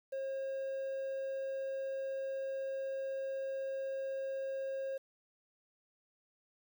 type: tone with quantisation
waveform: triangle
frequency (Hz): 538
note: C5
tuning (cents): +48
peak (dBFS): -34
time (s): 0.12-4.98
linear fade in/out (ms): 10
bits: 10
effects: none